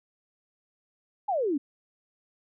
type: exponential sweep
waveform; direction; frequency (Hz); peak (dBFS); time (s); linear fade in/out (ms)
sine; down; 862 to 263.8; -24; 1.28-1.58; 10
effects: none